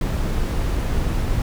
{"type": "noise", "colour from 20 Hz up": "brown", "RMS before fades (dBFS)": -21, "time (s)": [0.01, 1.42], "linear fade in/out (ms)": 2, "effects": []}